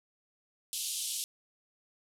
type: band-pass noise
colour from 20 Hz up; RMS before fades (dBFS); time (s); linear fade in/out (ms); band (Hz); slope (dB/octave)
white; -36; 0.73-1.24; 0; 2900 to 12000; 48
effects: none